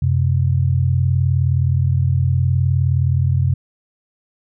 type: tone pair together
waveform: sine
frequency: 91.4 / 130.72 Hz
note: F#2 / C3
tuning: -21 / -1 cents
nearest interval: tritone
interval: 620 cents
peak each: -16 dBFS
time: 0.02-3.54 s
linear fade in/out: 5 ms
effects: none